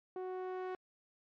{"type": "tone with low-pass filter sweep", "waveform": "sawtooth", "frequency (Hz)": 370, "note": "F#4", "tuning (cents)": 0, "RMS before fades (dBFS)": -41, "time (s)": [0.16, 0.75], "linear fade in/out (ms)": 2, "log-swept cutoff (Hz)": [750, 1600], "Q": 0.76, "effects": ["MP3 48 kbps"]}